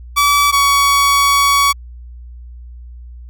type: tone pair in turn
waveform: sawtooth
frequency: 1148 / 1125 Hz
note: D6 / C#6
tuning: -40 / +25 cents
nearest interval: unison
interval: 35 cents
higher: first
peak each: -6 dBFS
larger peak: neither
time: 0.16-0.52 / 0.52-1.73 s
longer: second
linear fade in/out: 20 ms
effects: added 60 Hz sine -31 dBFS peak until 3.29 s